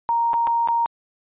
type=tone with dropouts; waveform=sine; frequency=932.3 Hz; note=A#5; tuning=in tune; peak=-17 dBFS; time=0.09-0.86 s; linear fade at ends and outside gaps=0 ms; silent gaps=0.333-0.34 / 0.47-0.474 / 0.675-0.686 s; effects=resampled to 8000 Hz